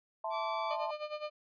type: chord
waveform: sine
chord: A minor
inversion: second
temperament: equal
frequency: 659.3 / 880 / 1046.5 Hz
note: E5 / A5 / C6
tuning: 0 / 0 / 0 cents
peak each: -38 / -37 / -40 dBFS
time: 0.24-0.91 s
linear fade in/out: 5 ms
type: tone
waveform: sawtooth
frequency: 1156 Hz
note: D6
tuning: 28 cents flat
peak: -34 dBFS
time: 0.3-0.77 s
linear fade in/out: 50 ms
type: tone with tremolo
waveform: 35% pulse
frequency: 603 Hz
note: D5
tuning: 46 cents sharp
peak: -33 dBFS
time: 0.7-1.3 s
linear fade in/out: 10 ms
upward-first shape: sine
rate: 9.6 Hz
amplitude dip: 80%
effects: resampled to 11025 Hz